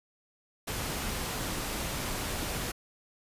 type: noise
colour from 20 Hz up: pink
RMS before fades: -34 dBFS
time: 0.67-2.72 s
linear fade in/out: 10 ms
effects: resampled to 32000 Hz